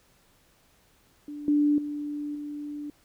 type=tone with level steps; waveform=sine; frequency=293.7 Hz; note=D4; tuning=in tune; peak=-35 / -19 / -30 / -33 dBFS; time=1.28-2.9 s; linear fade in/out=2 ms; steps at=1.48 / 1.78 / 2.35 s; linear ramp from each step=2 ms; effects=pink hiss -63 dBFS RMS until 3.04 s